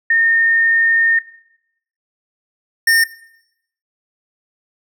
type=tone pair in turn; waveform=sine / square; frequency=1828 / 1821.1 Hz; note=A#6 / A#6; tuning=-34 / -41 cents; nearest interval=unison; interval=7 cents; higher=first; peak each=-10 dBFS; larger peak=neither; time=0.1-1.19 / 2.87-3.04 s; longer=first; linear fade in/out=5 ms; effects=noise-tail reverb RT60 0.8 s tail -18 dB re dry